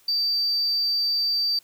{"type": "tone", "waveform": "sine", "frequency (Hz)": 4649, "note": "D8", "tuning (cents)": -18, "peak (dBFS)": -19, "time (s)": [0.08, 1.59], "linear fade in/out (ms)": 5, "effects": ["tanh soft clip ceiling -18 dBFS", "white hiss -58 dBFS RMS until 1.63 s"]}